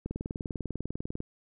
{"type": "click train", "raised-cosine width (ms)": 3, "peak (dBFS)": -21, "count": 24, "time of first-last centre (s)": [0.06, 1.204], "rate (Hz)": 20.1, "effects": []}